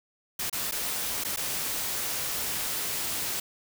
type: noise with dropouts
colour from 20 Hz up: white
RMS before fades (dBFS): -31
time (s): 0.39-3.4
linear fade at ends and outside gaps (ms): 5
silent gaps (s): 0.498-0.527 / 0.713-0.72 / 1.239-1.247 / 1.362-1.371
effects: none